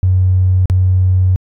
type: tone with dropouts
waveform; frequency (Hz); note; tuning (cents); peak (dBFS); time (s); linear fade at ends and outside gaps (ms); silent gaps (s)
triangle; 92.5; F#2; 0; -4; 0.03-1.36; 0; 0.657-0.699
effects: tanh soft clip ceiling -6 dBFS